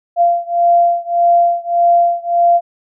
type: beating tone pair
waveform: sine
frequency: 690 / 691.7 Hz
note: F5 / F5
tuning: -21 / -17 cents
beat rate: 1.7 Hz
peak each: -12 / -13 dBFS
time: 0.16-2.61 s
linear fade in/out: 50 ms
effects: none